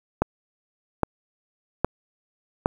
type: click train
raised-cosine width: 1 ms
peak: -5 dBFS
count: 4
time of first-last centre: 0.22-2.659 s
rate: 1.23 Hz
effects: 7-bit